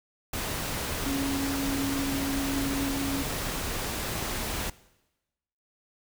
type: tone in noise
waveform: sine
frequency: 275.5 Hz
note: C#4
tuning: 11 cents flat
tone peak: -28 dBFS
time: 1.06-3.23 s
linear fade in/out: 5 ms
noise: pink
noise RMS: -32 dBFS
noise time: 0.33-4.7 s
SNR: +1 dB
effects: noise-tail reverb RT60 1.0 s tail -20 dB re dry